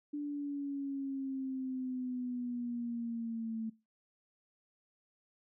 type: exponential sweep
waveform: sine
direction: down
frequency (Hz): 293.7 to 221.7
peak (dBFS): -35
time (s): 0.13-3.7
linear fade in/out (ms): 10
effects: noise-tail reverb RT60 0.3 s tail -24 dB re dry